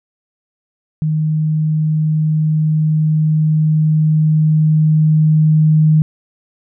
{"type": "tone with level ramp", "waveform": "sine", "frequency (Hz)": 155.3, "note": "D#3", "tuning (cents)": -3, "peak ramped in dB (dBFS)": [-13, -7], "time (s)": [1.02, 6.02], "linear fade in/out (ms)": 0, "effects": []}